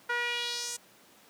sawtooth tone with band-pass filter sweep, 480 Hz, B4, 49 cents flat, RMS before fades -33 dBFS, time 0.09-0.77 s, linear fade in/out 10 ms, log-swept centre 1500 to 7900 Hz, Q 2.4, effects pink hiss -58 dBFS RMS until 1.29 s + high-pass 200 Hz 12 dB/octave

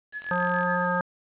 sine tone with tremolo, 1702 Hz, G#6, 42 cents sharp, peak -29 dBFS, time 0.12-0.86 s, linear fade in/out 50 ms, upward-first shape sine, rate 7.1 Hz, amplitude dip 85%
click train, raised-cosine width 0.2 ms, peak -26 dBFS, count 19, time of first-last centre 0.22-0.632 s, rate 43.7 Hz
harmonic tone, 178.5 Hz, F3, 38 cents sharp, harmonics 1 / 3 / 5 / 7 / 9, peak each -29 / -29 / -29 / -29 / -29 dBFS, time 0.31-1.01 s, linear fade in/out 2 ms
effects resampled to 8000 Hz + 9-bit

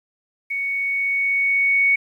sine tone with level ramp, 2226 Hz, C#7, 7 cents sharp, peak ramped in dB -22 to -13 dBFS, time 0.5-1.96 s, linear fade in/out 10 ms, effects 9-bit

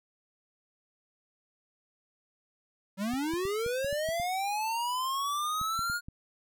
square linear sweep, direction up, 185 to 1440 Hz, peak -30 dBFS, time 2.97-6.01 s, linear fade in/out 50 ms
clicks, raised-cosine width 5 ms, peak -30 dBFS, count 12, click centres 3.137 / 3.337 / 3.453 / 3.663 / 3.846 / 3.928 / 4.089 / 4.199 / 5.614 / 5.792 / 5.899 / 6.085 s
effects none

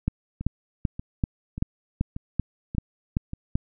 two click trains, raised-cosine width 5 ms, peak -10 / -20 dBFS, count 10 / 6, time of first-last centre 0.08-3.555 / 0.41-3.334 s, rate 2.59 / 1.71 Hz, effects none

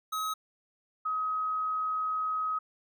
square / sine tone pair in turn, 1274 / 1266.8 Hz, D#6 / D#6, +41 / +31 cents, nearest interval unison, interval 10 cents, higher first, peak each -31 / -28 dBFS, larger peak second, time 0.12-0.34 / 1.05-2.59 s, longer second, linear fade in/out 10 ms, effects none

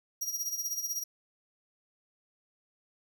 sawtooth tone with tremolo, 5710 Hz, F8, 37 cents sharp, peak -27 dBFS, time 0.21-1.04 s, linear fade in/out 10 ms, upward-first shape sine, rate 16 Hz, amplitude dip 70%, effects none

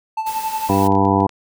triangle tone with tremolo, 880 Hz, A5, in tune, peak -16 dBFS, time 0.17-0.82 s, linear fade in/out 5 ms, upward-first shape sine, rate 11 Hz, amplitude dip 65%
white noise, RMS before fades -33 dBFS, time 0.26-0.88 s, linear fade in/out 10 ms
harmonic tone, 98 Hz, G2, in tune, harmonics 1 / 2 / 3 / 4 / 5 / 7 / 8 / 9 / 10, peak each -21 / -20 / -19 / -22 / -25 / -23 / -23 / -21 / -20 dBFS, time 0.69-1.27 s, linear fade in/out 5 ms
clicks, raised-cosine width 0.2 ms, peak -25 dBFS, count 6, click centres 0.762 / 0.922 / 0.952 / 1.052 / 1.204 / 1.293 s
effects none

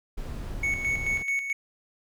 brown noise, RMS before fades -35 dBFS, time 0.17-1.23 s, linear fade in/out 10 ms
triangle tone with tremolo, 2217 Hz, C#7, in tune, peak -22 dBFS, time 0.63-1.53 s, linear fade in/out 5 ms, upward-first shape square, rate 4.6 Hz, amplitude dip 55%
effects none

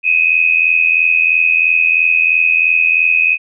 sine tone pair together, 2489 / 2572 Hz, D#7 / E7, 0 / -43 cents, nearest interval minor second, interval 57 cents, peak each -12 dBFS, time 0.03-3.38 s, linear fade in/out 50 ms, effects none

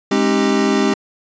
square chord, Ab major seventh, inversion none, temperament equal with one note detuned, 207.7 / 267.9 / 311.1 / 392 Hz, Ab3 / C4 / Eb4 / G4, 0 / +41 / 0 / 0 cents, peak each -19 / -19 / -23 / -19 dBFS, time 0.11-0.94 s, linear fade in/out 5 ms, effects resampled to 16000 Hz

